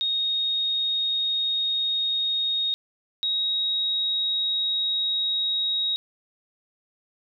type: tone pair in turn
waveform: sine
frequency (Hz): 3729 / 3790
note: A#7 / A#7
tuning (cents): 0 / +28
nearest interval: unison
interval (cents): 28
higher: second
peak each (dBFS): -22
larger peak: neither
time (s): 0.01-2.74 / 3.23-5.96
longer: neither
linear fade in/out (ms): 0
effects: none